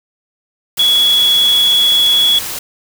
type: tone in noise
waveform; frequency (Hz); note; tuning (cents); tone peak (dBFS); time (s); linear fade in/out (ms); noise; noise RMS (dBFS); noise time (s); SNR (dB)
sine; 3368; G#7; +24; -8; 0.79-2.39; 5; white; -23; 0.77-2.59; +12
effects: none